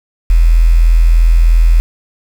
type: tone with quantisation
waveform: sine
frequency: 41.55 Hz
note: E1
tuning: 15 cents sharp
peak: -4 dBFS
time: 0.3-1.8 s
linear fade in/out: 0 ms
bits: 5
effects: none